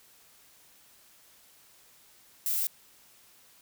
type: noise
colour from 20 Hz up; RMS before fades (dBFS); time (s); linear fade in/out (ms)
violet; -29; 2.46-2.67; 2
effects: white hiss -59 dBFS RMS until 3.61 s